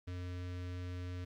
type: tone with notch filter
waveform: square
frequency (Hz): 89.7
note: F2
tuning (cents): +47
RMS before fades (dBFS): -42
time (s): 0.07-1.25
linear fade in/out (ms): 10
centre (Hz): 840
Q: 1.4
effects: low-pass 5000 Hz 12 dB/octave + 12-bit